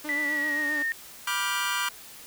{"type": "tone with vibrato", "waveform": "sawtooth", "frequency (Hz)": 295.2, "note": "D4", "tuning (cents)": 9, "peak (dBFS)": -30, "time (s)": [0.04, 0.83], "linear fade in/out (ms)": 10, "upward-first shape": "triangle", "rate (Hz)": 7.6, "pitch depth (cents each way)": 59}
{"type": "tone with pitch glide", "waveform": "sine", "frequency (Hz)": [1975.5, 1832.6], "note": ["B6", "A#6"], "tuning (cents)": [0, -30], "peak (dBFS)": -25, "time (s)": [0.09, 0.92], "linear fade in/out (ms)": 0, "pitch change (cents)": -130, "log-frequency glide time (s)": [0.21, 0.75]}
{"type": "chord", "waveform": "25% pulse", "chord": "G dominant seventh", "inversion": "first", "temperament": "just", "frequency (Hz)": [980, 1176, 1411.2, 1568], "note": ["B5", "D6", "F6", "G6"], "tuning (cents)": [-14, 2, 18, 0], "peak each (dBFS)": -28, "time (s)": [1.27, 1.89], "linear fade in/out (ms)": 5}
{"effects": ["white hiss -46 dBFS RMS until 2.26 s"]}